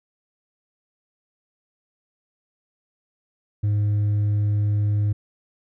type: tone with hard clipping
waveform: triangle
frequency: 103.83 Hz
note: G#2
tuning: in tune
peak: -17 dBFS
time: 3.63-5.13 s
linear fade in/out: 10 ms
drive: 1 dB
effects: none

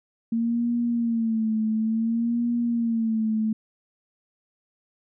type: tone with vibrato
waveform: sine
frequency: 227.8 Hz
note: A#3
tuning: 40 cents flat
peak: -21 dBFS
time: 0.32-3.53 s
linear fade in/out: 5 ms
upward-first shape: sine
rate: 0.57 Hz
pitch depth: 74 cents each way
effects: none

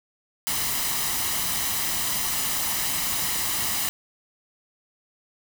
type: noise with comb filter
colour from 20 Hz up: white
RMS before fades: -26 dBFS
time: 0.47-3.89 s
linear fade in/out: 0 ms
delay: 1 ms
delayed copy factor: +0.5
effects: none

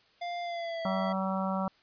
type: tone with pitch glide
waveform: square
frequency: 698 to 658.8 Hz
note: F5 to E5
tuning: -1 to -1 cents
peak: -34 dBFS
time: 0.21-1.13 s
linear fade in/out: 10 ms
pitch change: -100 cents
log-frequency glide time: 0.42-0.84 s
type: harmonic tone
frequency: 190.7 Hz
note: G3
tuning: 47 cents flat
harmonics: 1 / 3 / 4 / 5 / 6 / 7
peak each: -31 / -36 / -37 / -38 / -39 / -39 dBFS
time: 0.85-1.68 s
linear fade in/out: 2 ms
effects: white hiss -64 dBFS RMS until 1.82 s + resampled to 11025 Hz

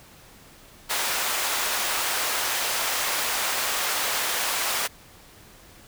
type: high-pass noise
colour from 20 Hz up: pink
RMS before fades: -26 dBFS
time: 0.89-4.88 s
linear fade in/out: 20 ms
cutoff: 790 Hz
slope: 12 dB/octave
effects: pink hiss -50 dBFS RMS until 5.87 s

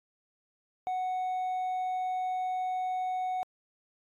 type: tone with hard clipping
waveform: sine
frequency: 740 Hz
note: F#5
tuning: in tune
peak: -30 dBFS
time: 0.87-3.43 s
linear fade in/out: 0 ms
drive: 2 dB
effects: AAC 64 kbps

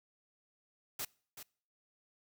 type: noise with echo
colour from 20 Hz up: white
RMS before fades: -39 dBFS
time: 0.99-1.05 s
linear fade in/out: 5 ms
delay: 380 ms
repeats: 1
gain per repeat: -10 dB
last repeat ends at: 1.43 s
effects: noise-tail reverb RT60 0.5 s tail -25 dB re dry

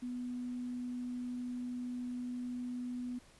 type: tone with quantisation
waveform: sine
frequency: 246.9 Hz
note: B3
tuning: in tune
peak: -37 dBFS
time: 0.02-3.19 s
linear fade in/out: 10 ms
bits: 11
effects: pink hiss -62 dBFS RMS until 3.39 s + resampled to 24000 Hz

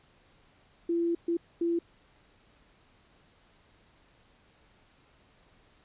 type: tone bursts at uneven times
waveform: sine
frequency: 339.2 Hz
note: E4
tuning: 50 cents sharp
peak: -25 dBFS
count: 3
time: 0.89-1.15 / 1.28-1.37 / 1.61-1.79 s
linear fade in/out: 5 ms
effects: pink hiss -63 dBFS RMS until 5.84 s + resampled to 8000 Hz

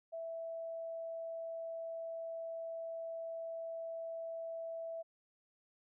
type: tone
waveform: sine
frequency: 659.3 Hz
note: E5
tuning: in tune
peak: -40 dBFS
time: 0.12-5.03 s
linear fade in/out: 20 ms
effects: none

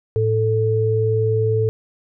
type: tone pair together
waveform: sine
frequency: 109.82 / 440 Hz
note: A2 / A4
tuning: -3 / 0 cents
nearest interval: 2 octaves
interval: 2403 cents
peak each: -18 dBFS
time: 0.16-1.69 s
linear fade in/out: 0 ms
effects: none

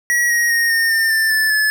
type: tone with pitch steps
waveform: square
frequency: 1917 / 1888.4 / 1860.3 / 1832.5 / 1805.2 / 1778.3 / 1751.8 / 1725.7 Hz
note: A#6 / A#6 / A#6 / A#6 / A6 / A6 / A6 / A6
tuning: +48 / +22 / -4 / -30 / +44 / +18 / -8 / -34 cents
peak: -14 dBFS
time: 0.1-1.7 s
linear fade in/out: 0 ms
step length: 200 ms
effects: none

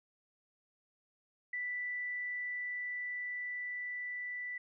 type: tone with level ramp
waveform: sine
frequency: 1975.5 Hz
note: B6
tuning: in tune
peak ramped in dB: -35 to -38 dBFS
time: 1.53-4.58 s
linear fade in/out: 5 ms
effects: none

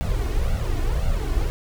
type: noise with flanger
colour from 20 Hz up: brown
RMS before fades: -22 dBFS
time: 0.01-1.5 s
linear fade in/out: 0 ms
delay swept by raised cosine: 1.4 to 2.8 ms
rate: 1.9 Hz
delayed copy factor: +0.8
effects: none

